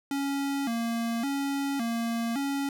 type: tone with vibrato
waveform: square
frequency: 253.8 Hz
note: B3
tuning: 47 cents sharp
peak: -28 dBFS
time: 0.11-2.69 s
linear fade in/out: 2 ms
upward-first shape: square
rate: 0.89 Hz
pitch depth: 160 cents each way
effects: none